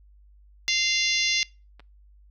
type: harmonic tone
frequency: 694 Hz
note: F5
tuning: 11 cents flat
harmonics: 3 / 4 / 5 / 6 / 7 / 8 / 9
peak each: -27 / -28 / -29 / -30 / -30 / -31 / -32 dBFS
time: 0.68-1.43 s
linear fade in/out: 0 ms
type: clicks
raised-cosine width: 0.3 ms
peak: -31 / -36 dBFS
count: 2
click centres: 1.796 / 1.803 s
effects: noise-tail reverb RT60 0.3 s tail -24 dB re dry + added 50 Hz sine -51 dBFS peak until 2.3 s